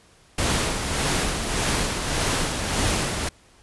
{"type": "noise with tremolo", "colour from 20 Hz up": "pink", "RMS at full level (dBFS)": -22, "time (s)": [0.38, 3.29], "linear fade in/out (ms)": 5, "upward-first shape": "sine", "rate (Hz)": 1.7, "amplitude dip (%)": 45, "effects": ["pink hiss -55 dBFS RMS until 3.62 s", "resampled to 24000 Hz"]}